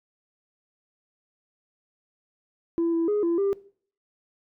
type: tone with pitch steps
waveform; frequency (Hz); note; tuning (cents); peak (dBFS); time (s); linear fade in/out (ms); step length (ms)
sine; 335.5 / 332.1 / 416.4 / 338.7 / 396.8; E4 / E4 / G#4 / E4 / G4; +31 / +13 / +5 / +47 / +21; -19; 2.78-3.53; 0; 150
effects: noise-tail reverb RT60 0.5 s tail -21 dB re dry + tanh soft clip ceiling -19 dBFS